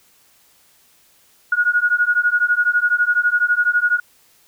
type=beating tone pair; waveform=sine; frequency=1441 / 1453 Hz; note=F#6 / F#6; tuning=-46 / -32 cents; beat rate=12 Hz; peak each=-17 dBFS; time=1.52-4 s; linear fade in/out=5 ms; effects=white hiss -55 dBFS RMS until 4.47 s